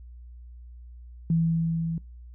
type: tone with level ramp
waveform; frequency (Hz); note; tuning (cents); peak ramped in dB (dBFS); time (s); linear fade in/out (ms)
sine; 164.81; E3; 0; -19 to -27; 1.3-1.98; 2
effects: noise-tail reverb RT60 0.3 s tail -24 dB re dry + added 60 Hz sine -42 dBFS peak until 2.34 s